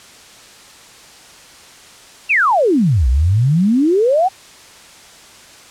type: exponential two-way sweep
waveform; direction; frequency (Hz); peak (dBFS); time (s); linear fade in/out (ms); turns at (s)
sine; down then up; 2794 to 58.4 to 790; -10; 2.29-4.29; 20; 3.08
effects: white hiss -41 dBFS RMS until 5.7 s + low-pass 8000 Hz 12 dB/octave